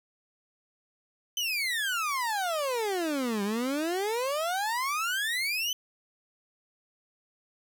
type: exponential two-way sweep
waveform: 30% pulse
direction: down then up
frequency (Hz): 3082 to 196 to 3082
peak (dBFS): -25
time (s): 1.37-5.73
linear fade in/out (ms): 2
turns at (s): 3.43
effects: none